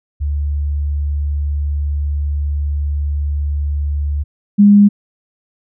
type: tone pair in turn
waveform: sine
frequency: 72.6 / 204 Hz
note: D2 / G#3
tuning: -19 / -31 cents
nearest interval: octave + tritone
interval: 1788 cents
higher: second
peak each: -15 / -4 dBFS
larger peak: second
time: 0.2-4.24 / 4.58-4.89 s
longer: first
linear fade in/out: 20 ms
effects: none